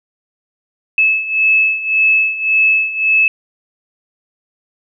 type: beating tone pair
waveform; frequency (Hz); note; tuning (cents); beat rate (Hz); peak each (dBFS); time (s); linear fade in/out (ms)
sine; 2601 / 2602.8; E7 / E7; -24 / -23; 1.8; -16 / -12; 0.98-3.28; 2
effects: none